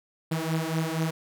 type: beating tone pair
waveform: sawtooth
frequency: 159 / 163.2 Hz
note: D#3 / E3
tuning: +38 / -17 cents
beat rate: 4.2 Hz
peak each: -25 dBFS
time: 0.31-1.11 s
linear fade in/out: 10 ms
effects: none